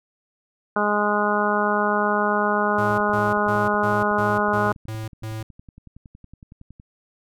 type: harmonic tone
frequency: 207.7 Hz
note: G#3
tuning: in tune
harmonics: 1 / 2 / 3 / 4 / 5 / 6 / 7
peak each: -26 / -26 / -26 / -26 / -26 / -26 / -26 dBFS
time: 0.76-4.72 s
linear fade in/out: 2 ms
type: tone bursts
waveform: square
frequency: 110 Hz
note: A2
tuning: in tune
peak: -29 dBFS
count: 8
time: 2.78-5.43 s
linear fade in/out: 5 ms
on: 200 ms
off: 150 ms
type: click train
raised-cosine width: 5 ms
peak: -31 dBFS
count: 43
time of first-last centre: 2.91-6.799 s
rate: 10.8 Hz
effects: none